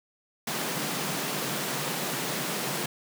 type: high-pass noise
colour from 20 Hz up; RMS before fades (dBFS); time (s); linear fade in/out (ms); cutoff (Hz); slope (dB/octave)
pink; -31; 0.47-2.86; 5; 130; 96
effects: none